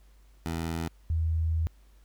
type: tone pair in turn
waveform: 15% pulse / sine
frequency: 82.41 / 80.95 Hz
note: E2 / E2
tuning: 0 / -31 cents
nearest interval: unison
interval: 31 cents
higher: first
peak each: -24 dBFS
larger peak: neither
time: 0.46-0.88 / 1.1-1.67 s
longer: second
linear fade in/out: 0 ms
effects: added 50 Hz sine -54 dBFS peak until 2.04 s + pink hiss -67 dBFS RMS until 2.04 s